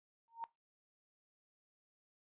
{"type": "tone with exponential growth", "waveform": "sine", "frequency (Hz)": 920, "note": "A#5", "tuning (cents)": -23, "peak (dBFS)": -36, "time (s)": [0.28, 0.44], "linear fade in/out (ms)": 0, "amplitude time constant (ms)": 33, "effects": ["noise-tail reverb RT60 0.2 s tail -20 dB re dry", "resampled to 8000 Hz"]}